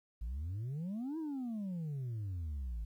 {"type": "exponential two-way sweep", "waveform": "sine", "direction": "up then down", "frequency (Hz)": [51.91, 330, 51.91], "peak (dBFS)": -34, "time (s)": [0.21, 2.85], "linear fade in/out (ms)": 10, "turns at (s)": 1.18, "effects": ["tanh soft clip ceiling -36 dBFS", "12-bit"]}